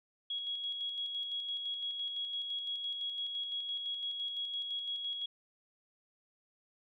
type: tone with tremolo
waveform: sine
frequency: 3322 Hz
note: G#7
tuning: in tune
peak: -34 dBFS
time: 0.3-5.26 s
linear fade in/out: 5 ms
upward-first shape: square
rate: 5.9 Hz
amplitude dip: 35%
effects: none